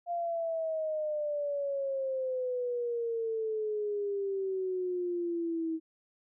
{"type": "exponential sweep", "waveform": "sine", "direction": "down", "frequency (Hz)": [698.5, 320], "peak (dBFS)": -30, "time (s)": [0.06, 5.8], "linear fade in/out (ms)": 50, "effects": []}